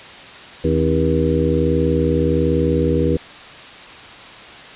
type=harmonic tone with a mistuned harmonic; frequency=79.9 Hz; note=D#2; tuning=47 cents sharp; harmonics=1 / 2 / 3 / 4 / 5 / 6; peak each=-21 / -21 / -22 / -22 / -22 / -20 dBFS; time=0.64-3.17 s; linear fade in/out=5 ms; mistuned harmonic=3; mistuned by=+130 cents; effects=white hiss -37 dBFS RMS until 4.75 s + resampled to 8000 Hz